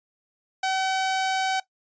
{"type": "tone", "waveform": "sawtooth", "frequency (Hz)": 761, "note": "F#5", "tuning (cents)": 48, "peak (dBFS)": -19, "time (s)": [0.63, 1.6], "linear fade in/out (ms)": 5, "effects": ["noise-tail reverb RT60 0.1 s tail -17 dB re dry", "resampled to 16000 Hz"]}